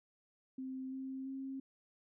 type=tone with pitch steps; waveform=sine; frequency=261.6 / 264.8 / 268 Hz; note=C4 / C4 / C4; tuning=0 / +21 / +42 cents; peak=-40 dBFS; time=0.58-1.6 s; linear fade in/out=5 ms; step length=340 ms; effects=none